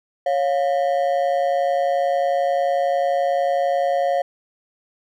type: ring-modulated tone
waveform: triangle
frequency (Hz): 629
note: D#5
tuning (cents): +19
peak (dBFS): -12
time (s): 0.26-4.22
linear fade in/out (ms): 5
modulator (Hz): 75.6
effects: none